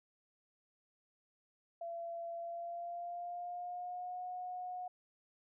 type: tone with pitch glide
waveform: sine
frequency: 678 to 726.7 Hz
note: E5 to F#5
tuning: +49 to -31 cents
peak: -40 dBFS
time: 1.81-4.88 s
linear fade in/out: 5 ms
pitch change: +120 cents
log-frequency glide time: 2.34-4.23 s
effects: none